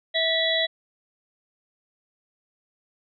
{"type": "harmonic tone with a mistuned harmonic", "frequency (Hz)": 650, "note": "E5", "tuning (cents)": -24, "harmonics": [1, 3, 5, 6], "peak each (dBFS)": [-26, -26, -26, -26], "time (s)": [0.14, 0.67], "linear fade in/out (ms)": 20, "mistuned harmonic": 5, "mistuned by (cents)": 66, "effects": []}